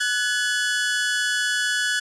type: tone pair together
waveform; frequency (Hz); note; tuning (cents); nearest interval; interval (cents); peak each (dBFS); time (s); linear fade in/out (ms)
sawtooth; 1484.3 / 1700; F#6 / G#6; +5 / +40; major second; 235; -20; 0-2; 10
effects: resampled to 22050 Hz